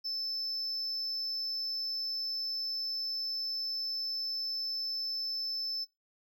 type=tone; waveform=triangle; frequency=5270 Hz; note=E8; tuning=1 cent flat; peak=-31 dBFS; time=0.04-5.85 s; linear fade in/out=20 ms; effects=noise-tail reverb RT60 0.2 s tail -19 dB re dry + tanh soft clip ceiling -27 dBFS